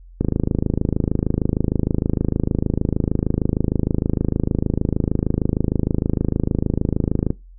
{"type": "click train", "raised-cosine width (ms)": 3, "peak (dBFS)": -5, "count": 189, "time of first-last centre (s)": [0.21, 7.304], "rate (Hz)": 26.5, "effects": ["noise-tail reverb RT60 0.2 s tail -20 dB re dry", "added 43 Hz sine -40 dBFS peak until 7.58 s"]}